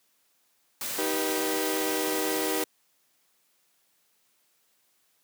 white noise, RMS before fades -33 dBFS, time 0.81-2.64 s, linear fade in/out 2 ms
35% pulse chord, Eb augmented, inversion none, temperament just, 311.1 / 388.9 / 486.1 Hz, Eb4 / G4 / B4, 0 / -14 / -28 cents, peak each -30 / -30 / -31 dBFS, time 0.98-2.64 s, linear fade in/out 5 ms
effects white hiss -69 dBFS RMS until 5.23 s + high-pass 150 Hz 12 dB/octave

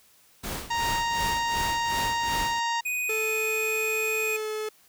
pink noise with tremolo, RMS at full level -32 dBFS, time 0.43-2.6 s, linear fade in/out 10 ms, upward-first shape sine, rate 2.7 Hz, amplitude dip 80%
harmonic tone, 932.3 Hz, A#5, in tune, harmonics 1 / 2 / 3 / 4 / 5 / 6 / 7 / 8, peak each -26 / -32 / -36 / -38 / -40 / -42 / -43 / -44 dBFS, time 0.7-2.81 s, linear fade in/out 10 ms
square tone, 2489 Hz, D#7, in tune, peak -27 dBFS, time 2.85-4.37 s, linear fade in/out 10 ms
45% pulse tone with pitch glide, 437.3 to 430.8 Hz, A4 to A4, -11 to -37 cents, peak -29 dBFS, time 3.09-4.69 s, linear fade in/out 5 ms, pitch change -26 cents, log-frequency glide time 4.21-4.48 s
effects white hiss -59 dBFS RMS until 4.88 s

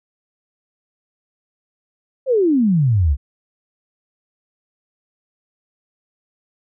sine exponential sweep, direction down, 554.4 to 63.2 Hz, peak -12 dBFS, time 2.26-3.17 s, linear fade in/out 50 ms, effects none

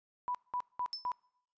sine tone bursts, 987.8 Hz, B5, in tune, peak -32 dBFS, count 4, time 0.28-1.118 s, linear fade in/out 0 ms, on 67 ms, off 190 ms
sine tone with exponential decay, 5274 Hz, E8, in tune, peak -33 dBFS, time 0.93-1.11 s, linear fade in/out 0 ms, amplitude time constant 37 ms
effects noise-tail reverb RT60 0.7 s tail -25 dB re dry + resampled to 16000 Hz

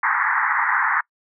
white band-pass noise, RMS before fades -20 dBFS, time 0.03-1.01 s, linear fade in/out 5 ms, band 830 to 2000 Hz, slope 96 dB/octave, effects noise-tail reverb RT60 0.1 s tail -25 dB re dry

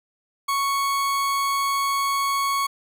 40% pulse tone, 1108.7 Hz, C#6, in tune, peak -20 dBFS, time 0.48-2.67 s, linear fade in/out 10 ms, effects 9-bit

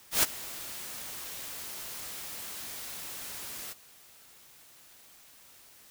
white noise with ADSR envelope, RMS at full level -22 dBFS, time 0.11-3.74 s, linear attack 120 ms, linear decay 23 ms, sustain -19 dB, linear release 23 ms, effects white hiss -56 dBFS RMS until 5.9 s

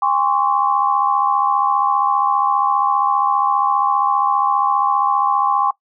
sine tone cluster, 810 / 1054 / 1129 Hz, G#5 / C6 / C#6, -43 / +12 / +31 cents, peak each -18 dBFS, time 0.02-5.71 s, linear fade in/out 5 ms, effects noise-tail reverb RT60 0.1 s tail -20 dB re dry

